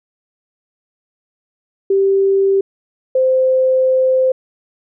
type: tone pair in turn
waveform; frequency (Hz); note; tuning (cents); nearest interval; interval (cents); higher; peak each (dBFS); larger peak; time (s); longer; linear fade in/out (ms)
sine; 390.6 / 519; G4 / C5; -6 / -14; perfect fourth; 492; second; -10 / -10; neither; 1.9-2.61 / 3.15-4.32; second; 5
effects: none